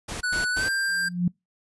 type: noise bursts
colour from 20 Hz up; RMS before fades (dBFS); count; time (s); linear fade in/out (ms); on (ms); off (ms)
pink; -33; 3; 0.08-0.69; 10; 130; 110
type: tone with pitch glide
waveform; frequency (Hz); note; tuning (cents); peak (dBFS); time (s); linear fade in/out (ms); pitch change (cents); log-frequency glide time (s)
square; 1480 to 1586.2; F#6 to G6; 0 to +20; -24; 0.23-1.09; 10; +120; 0.52-0.69
type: tone with exponential growth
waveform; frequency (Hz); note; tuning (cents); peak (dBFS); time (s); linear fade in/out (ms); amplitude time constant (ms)
sine; 176.9; F3; +23; -16; 0.88-1.28; 5; 86
effects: noise-tail reverb RT60 0.2 s tail -26 dB re dry + resampled to 24000 Hz